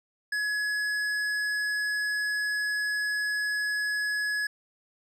sine tone with hard clipping, 1689 Hz, G#6, 29 cents sharp, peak -28 dBFS, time 0.32-4.47 s, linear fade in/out 5 ms, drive 10 dB, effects none

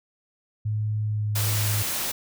sine tone with pitch glide, 106.9 to 105.25 Hz, A2 to G#2, -49 to +24 cents, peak -23 dBFS, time 0.65-1.83 s, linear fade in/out 10 ms, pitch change -27 cents, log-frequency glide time 1.03-1.31 s
white noise, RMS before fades -28 dBFS, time 1.35-2.12 s, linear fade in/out 10 ms
effects none

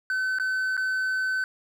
triangle tone with dropouts, 1522 Hz, F#6, 48 cents sharp, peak -22 dBFS, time 0.1-1.44 s, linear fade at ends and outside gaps 1 ms, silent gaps 0.386-0.398 / 0.768-0.776 s, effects none

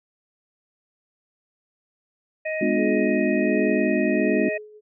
harmonic tone, 626 Hz, D#5, 10 cents sharp, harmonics 1 / 3 / 4, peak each -26 / -31 / -32 dBFS, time 2.45-4.58 s, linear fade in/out 10 ms
sine chord, G# diminished seventh, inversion none, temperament just, 207.7 / 249.2 / 299 / 358.8 Hz, G#3 / B3 / D4 / F4, 0 / +16 / +31 / +47 cents, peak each -25 dBFS, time 2.61-4.49 s, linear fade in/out 5 ms
sine tone with tremolo, 424.4 Hz, G#4, 38 cents sharp, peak -25 dBFS, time 2.75-4.81 s, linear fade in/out 50 ms, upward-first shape sine, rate 1.4 Hz, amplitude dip 90%
effects none

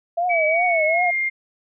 sine tone with vibrato, 667 Hz, E5, 20 cents sharp, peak -18 dBFS, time 0.17-1.11 s, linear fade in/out 10 ms, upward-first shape triangle, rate 2.6 Hz, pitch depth 160 cents each way
sine tone with pitch glide, 2281 to 2116 Hz, C#7 to C7, +49 to +19 cents, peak -19 dBFS, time 0.29-1.3 s, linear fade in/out 20 ms, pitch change -130 cents, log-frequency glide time 0.47-1.15 s
effects none

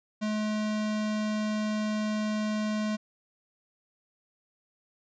square tone, 213.5 Hz, G#3, 48 cents sharp, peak -28 dBFS, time 0.21-2.97 s, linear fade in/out 20 ms, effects resampled to 16000 Hz

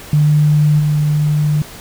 sine tone with level steps, 149.8 Hz, D3, 35 cents sharp, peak -8 / -11 dBFS, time 0.13-1.62 s, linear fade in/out 2 ms, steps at 0.79 s, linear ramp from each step 10 ms, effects pink hiss -34 dBFS RMS until 1.8 s

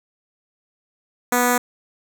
5% pulse tone with notch filter, 245.4 Hz, B3, 11 cents flat, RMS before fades -18 dBFS, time 1.32-1.58 s, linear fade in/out 5 ms, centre 2900 Hz, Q 0.77, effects none

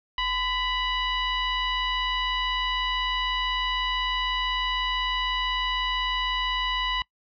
sine tone with frequency modulation, 1980 Hz, B6, 4 cents sharp, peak -24 dBFS, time 0.18-7.02 s, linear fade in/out 2 ms, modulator 966 Hz, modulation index 1.6, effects noise-tail reverb RT60 0.1 s tail -23 dB re dry

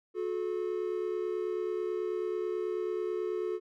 triangle tone pair together, 362.7 / 431.9 Hz, F#4 / A4, -34 / -32 cents, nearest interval minor third, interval 302 cents, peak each -31 / -32 dBFS, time 0.14-3.6 s, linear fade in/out 50 ms, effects none

